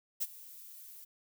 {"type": "noise with ADSR envelope", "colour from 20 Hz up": "violet", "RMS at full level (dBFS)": -31, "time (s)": [0.2, 1.05], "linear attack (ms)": 22, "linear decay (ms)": 37, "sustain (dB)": -20, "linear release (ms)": 12, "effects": []}